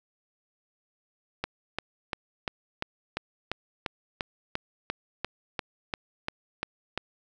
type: click train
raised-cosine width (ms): 0.3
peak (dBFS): -13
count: 17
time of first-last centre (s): 1.44-6.976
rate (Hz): 2.89
effects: none